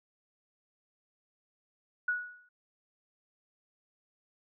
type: tone with exponential decay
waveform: sine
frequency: 1464 Hz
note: F#6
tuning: 19 cents flat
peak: -25 dBFS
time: 2.08-2.49 s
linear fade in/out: 5 ms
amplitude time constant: 89 ms
effects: none